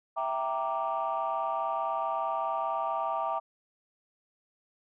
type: chord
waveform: sine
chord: E half-diminished seventh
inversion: none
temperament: equal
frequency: 659.3 / 784 / 932.3 / 1174.7 Hz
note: E5 / G5 / Bb5 / D6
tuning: 0 / 0 / 0 / 0 cents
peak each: -33 dBFS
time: 0.16-3.4 s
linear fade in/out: 20 ms
effects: tanh soft clip ceiling -21 dBFS